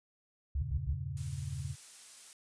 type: tone bursts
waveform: sine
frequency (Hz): 69.3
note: C#2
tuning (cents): 0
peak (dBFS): -30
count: 3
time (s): 0.55-0.938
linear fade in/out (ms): 5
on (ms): 72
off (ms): 86
type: chord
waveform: sine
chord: E diminished seventh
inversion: none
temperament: equal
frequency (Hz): 82.41 / 98 / 116.54 / 138.59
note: E2 / G2 / Bb2 / Db3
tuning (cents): 0 / 0 / 0 / 0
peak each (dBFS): -42 / -43 / -44 / -39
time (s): 0.57-1.76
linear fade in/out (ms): 50
type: noise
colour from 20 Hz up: blue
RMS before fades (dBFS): -49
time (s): 1.17-2.33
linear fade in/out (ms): 0
effects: resampled to 22050 Hz